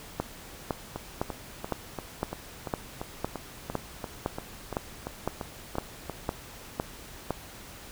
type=two click trains; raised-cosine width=1 ms; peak=-19 / -13 dBFS; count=16 / 15; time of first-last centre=0.96-6.097 / 0.2-7.307 s; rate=2.92 / 1.97 Hz; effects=pink hiss -46 dBFS RMS until 7.91 s